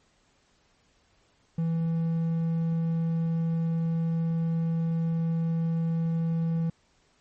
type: tone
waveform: triangle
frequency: 164.8 Hz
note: E3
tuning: in tune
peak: -22 dBFS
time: 1.58-6.7 s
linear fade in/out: 5 ms
effects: pink hiss -66 dBFS RMS until 7.2 s + MP3 32 kbps